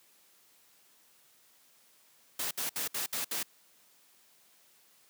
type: noise bursts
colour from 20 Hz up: white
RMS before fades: -34 dBFS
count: 6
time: 2.39-3.43 s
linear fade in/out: 5 ms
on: 120 ms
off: 64 ms
effects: white hiss -64 dBFS RMS until 5.09 s + high-pass 150 Hz 12 dB/octave